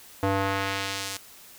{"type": "tone with band-pass filter sweep", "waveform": "square", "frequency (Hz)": 97.7, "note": "G2", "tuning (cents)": -5, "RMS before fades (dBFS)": -28, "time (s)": [0.23, 1.17], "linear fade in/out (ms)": 0, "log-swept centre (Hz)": [660, 7800], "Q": 0.72, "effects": ["white hiss -49 dBFS RMS until 1.58 s"]}